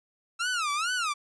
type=tone with vibrato; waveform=sawtooth; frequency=1318.5 Hz; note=E6; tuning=in tune; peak=-23 dBFS; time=0.39-1.14 s; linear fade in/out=20 ms; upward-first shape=sine; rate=2.3 Hz; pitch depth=230 cents each way; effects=resampled to 22050 Hz